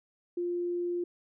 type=tone; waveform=sine; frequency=350.2 Hz; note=F4; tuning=5 cents sharp; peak=-29 dBFS; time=0.37-1.04 s; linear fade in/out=5 ms; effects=none